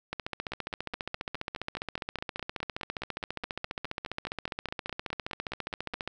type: two click trains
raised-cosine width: 0.3 ms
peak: -17 / -20 dBFS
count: 89 / 27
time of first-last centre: 0.13-6.076 / 0.52-5.937 s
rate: 14.8 / 4.8 Hz
effects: none